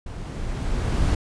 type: noise with level ramp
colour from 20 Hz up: brown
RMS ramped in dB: -34 to -19 dBFS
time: 0.06-1.15 s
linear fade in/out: 5 ms
effects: resampled to 22050 Hz